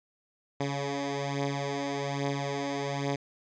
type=beating tone pair; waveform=10% pulse; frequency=140 / 141.2 Hz; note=C#3 / C#3; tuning=+18 / +32 cents; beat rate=1.2 Hz; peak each=-23 / -27 dBFS; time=0.6-3.16 s; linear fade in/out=5 ms; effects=resampled to 16000 Hz